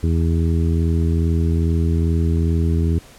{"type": "harmonic tone", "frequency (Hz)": 82.41, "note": "E2", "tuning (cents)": 0, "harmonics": [1, 2, 3, 4, 5], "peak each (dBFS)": [-16, -22, -26, -28, -30], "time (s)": [0.03, 2.99], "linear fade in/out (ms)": 5, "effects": ["pink hiss -45 dBFS RMS until 3.18 s", "low-pass 12000 Hz 12 dB/octave"]}